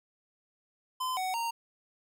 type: tone with pitch steps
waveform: square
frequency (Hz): 1024 / 747 / 926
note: C6 / F#5 / A#5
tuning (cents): -38 / +16 / -12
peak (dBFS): -31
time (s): 1-1.51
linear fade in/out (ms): 10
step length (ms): 170
effects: none